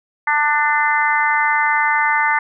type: harmonic tone with a mistuned harmonic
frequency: 296.9 Hz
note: D4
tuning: 19 cents sharp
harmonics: 3 / 4 / 5 / 6 / 7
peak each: -18 / -22 / -22 / -20 / -20 dBFS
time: 0.27-2.39 s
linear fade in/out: 5 ms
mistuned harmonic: 7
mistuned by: -18 cents
effects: none